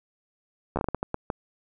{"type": "slowing click train", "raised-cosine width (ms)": 1, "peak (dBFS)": -13, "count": 10, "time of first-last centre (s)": [0.76, 1.302], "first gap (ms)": 12, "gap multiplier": 1.38, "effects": []}